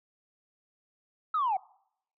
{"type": "linear sweep", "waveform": "sine", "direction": "down", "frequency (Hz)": [1318.5, 723], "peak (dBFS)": -24, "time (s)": [1.34, 1.57], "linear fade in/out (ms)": 5, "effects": ["noise-tail reverb RT60 0.7 s tail -24 dB re dry", "tanh soft clip ceiling -21 dBFS"]}